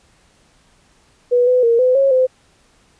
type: tone with pitch steps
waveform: sine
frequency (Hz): 489.3 / 502 / 464.9 / 507 / 546 / 514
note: B4 / B4 / A#4 / B4 / C#5 / C5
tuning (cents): -16 / +28 / -5 / +45 / -26 / -31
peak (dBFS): -10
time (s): 1.31-2.27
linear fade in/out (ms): 20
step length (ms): 160
effects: pink hiss -55 dBFS RMS until 2.99 s + resampled to 22050 Hz